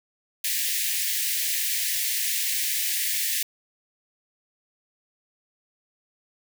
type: high-pass noise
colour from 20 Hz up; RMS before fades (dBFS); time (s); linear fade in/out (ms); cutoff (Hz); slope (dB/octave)
white; -26; 0.44-3.43; 5; 1700; 96
effects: none